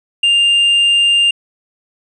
triangle tone, 2800 Hz, F7, 4 cents sharp, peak -7 dBFS, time 0.23-1.31 s, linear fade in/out 5 ms, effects resampled to 22050 Hz

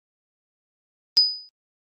sine tone with exponential decay, 4978 Hz, D#8, in tune, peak -9 dBFS, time 1.17-1.49 s, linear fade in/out 0 ms, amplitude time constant 69 ms, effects Opus 32 kbps

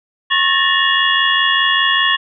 sine tone cluster, 1089 / 1759 / 1844 / 2840 / 3359 Hz, C#6 / A6 / A#6 / F7 / G#7, -31 / -1 / -19 / +28 / +19 cents, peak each -18 dBFS, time 0.3-2.17 s, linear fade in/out 20 ms, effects none

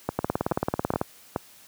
two click trains, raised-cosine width 1 ms, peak -10 / -9 dBFS, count 4 / 16, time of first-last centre 0.09-1.361 / 0.19-1.014 s, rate 2.36 / 18.2 Hz, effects white hiss -52 dBFS RMS until 1.67 s + high-pass 80 Hz 12 dB/octave

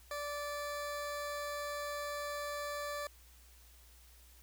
20% pulse tone, 583 Hz, D5, 13 cents flat, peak -33 dBFS, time 0.11-3.07 s, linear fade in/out 2 ms, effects added 60 Hz sine -59 dBFS peak until 4.42 s + white hiss -63 dBFS RMS until 4.42 s

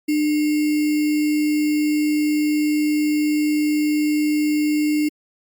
sine tone with sample-and-hold, 300.7 Hz, D4, 41 cents sharp, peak -16 dBFS, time 0.08-5.09 s, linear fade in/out 10 ms, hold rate 2450 Hz, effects Opus 48 kbps

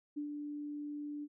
sine tone with ADSR envelope, 293.7 Hz, D4, in tune, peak -35 dBFS, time 0.16-1.28 s, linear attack 17 ms, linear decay 98 ms, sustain -4 dB, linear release 47 ms, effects none

